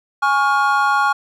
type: chord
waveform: triangle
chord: Db major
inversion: second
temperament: equal with one note detuned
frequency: 830.6 / 1108.7 / 1413.1 Hz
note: Ab5 / Db6 / F6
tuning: 0 / 0 / +20 cents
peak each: -16 dBFS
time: 0.22-1.13 s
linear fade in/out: 10 ms
effects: none